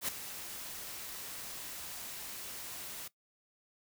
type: noise with ADSR envelope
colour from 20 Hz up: white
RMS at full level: -32 dBFS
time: 0.01-3.08 s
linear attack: 74 ms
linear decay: 3 ms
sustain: -12 dB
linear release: 6 ms
effects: noise-tail reverb RT60 0.1 s tail -18 dB re dry